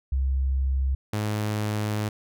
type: tone pair in turn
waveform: sine / sawtooth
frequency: 66.6 / 105.99 Hz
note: C2 / G#2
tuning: +31 / +36 cents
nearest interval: minor sixth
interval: 805 cents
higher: second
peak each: -21 dBFS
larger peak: neither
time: 0.12-0.95 / 1.13-2.09 s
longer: second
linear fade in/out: 5 ms
effects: none